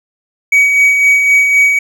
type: tone with tremolo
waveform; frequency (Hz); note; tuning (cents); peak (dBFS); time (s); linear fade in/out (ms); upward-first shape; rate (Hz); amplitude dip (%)
triangle; 2263; C#7; +35; -3; 0.52-1.79; 5; sine; 3.9; 40
effects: none